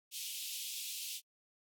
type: high-pass noise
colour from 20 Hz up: pink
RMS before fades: -42 dBFS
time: 0.11-1.21 s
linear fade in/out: 50 ms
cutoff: 2700 Hz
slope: 48 dB/octave
effects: AAC 64 kbps